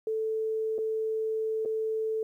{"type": "tone with dropouts", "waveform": "sine", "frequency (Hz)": 440, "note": "A4", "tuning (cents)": 0, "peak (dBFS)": -27, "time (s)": [0.07, 2.23], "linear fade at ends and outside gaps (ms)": 2, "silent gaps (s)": [[0.782, 0.787], [1.651, 1.657]], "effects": ["11-bit"]}